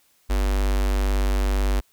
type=tone with notch filter; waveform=square; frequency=49 Hz; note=G1; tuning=in tune; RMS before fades=-21 dBFS; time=0.29-1.81 s; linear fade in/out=20 ms; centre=140 Hz; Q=1.5; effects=white hiss -62 dBFS RMS until 1.92 s